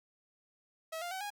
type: tone with pitch steps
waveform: sawtooth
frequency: 645 / 699.3 / 758.2 / 822.1 Hz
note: E5 / F5 / F#5 / G#5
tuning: -38 / +2 / +42 / -18 cents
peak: -34 dBFS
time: 0.92-1.304 s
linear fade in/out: 10 ms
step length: 96 ms
effects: none